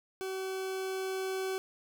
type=tone with level ramp; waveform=40% pulse; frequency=380 Hz; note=F#4; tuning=46 cents sharp; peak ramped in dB=-34 to -31 dBFS; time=0.21-1.58 s; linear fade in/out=0 ms; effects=none